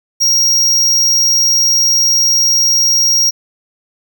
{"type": "tone", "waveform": "square", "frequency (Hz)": 5620, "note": "F8", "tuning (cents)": 10, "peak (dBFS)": -9, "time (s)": [0.2, 3.31], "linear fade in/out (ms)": 20, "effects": []}